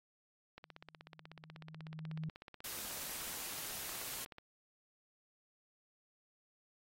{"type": "click train", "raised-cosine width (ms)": 0.3, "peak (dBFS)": -34, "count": 63, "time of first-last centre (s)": [0.58, 4.384], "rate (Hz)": 16.3}
{"type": "tone with exponential growth", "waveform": "sine", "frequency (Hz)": 157.6, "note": "D#3", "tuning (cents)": 23, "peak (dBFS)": -37, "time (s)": [0.63, 2.29], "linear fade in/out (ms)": 2, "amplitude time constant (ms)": 360}
{"type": "noise", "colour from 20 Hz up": "white", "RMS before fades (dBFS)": -44, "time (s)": [2.64, 4.25], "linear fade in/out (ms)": 5}
{"effects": ["AAC 48 kbps"]}